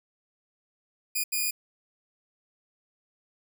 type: tone bursts at uneven times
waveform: 5% pulse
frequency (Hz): 2449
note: D#7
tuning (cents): -28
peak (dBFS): -16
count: 2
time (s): 1.15-1.24 / 1.32-1.51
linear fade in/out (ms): 10
effects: none